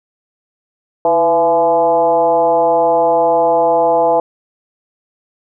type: tone with frequency modulation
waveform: sine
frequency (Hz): 673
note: E5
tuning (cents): +36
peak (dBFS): -9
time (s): 1.05-4.2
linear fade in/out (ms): 2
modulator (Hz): 174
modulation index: 1.3
effects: none